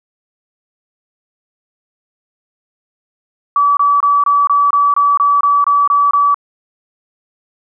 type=tone bursts; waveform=sine; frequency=1148 Hz; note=D6; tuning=40 cents flat; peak=-8 dBFS; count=12; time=3.56-6.344 s; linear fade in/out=2 ms; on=210 ms; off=24 ms; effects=none